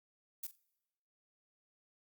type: noise with echo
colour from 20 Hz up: violet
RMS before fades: -41 dBFS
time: 0.43-0.47 s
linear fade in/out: 5 ms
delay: 44 ms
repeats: 2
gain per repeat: -14 dB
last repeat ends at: 0.558 s
effects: noise-tail reverb RT60 1.0 s tail -24 dB re dry + Opus 48 kbps